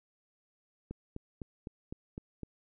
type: click train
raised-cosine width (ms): 3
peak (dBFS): -27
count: 7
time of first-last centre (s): 0.91-2.433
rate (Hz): 3.94
effects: none